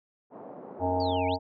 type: band-pass noise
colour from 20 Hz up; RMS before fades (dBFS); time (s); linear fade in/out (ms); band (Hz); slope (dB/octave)
white; -44; 0.3-1.21; 50; 180 to 770; 24
type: harmonic tone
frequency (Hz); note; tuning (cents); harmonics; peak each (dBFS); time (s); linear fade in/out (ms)
91; F#2; -28; 1 / 3 / 5 / 7 / 9 / 10; -33 / -32 / -33 / -30 / -30 / -35; 0.79-1.39; 50
type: exponential two-way sweep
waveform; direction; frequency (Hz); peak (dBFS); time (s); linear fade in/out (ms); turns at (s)
sine; down then up; 4800 to 2167 to 4800; -38; 1-1.36; 2; 1.27
effects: none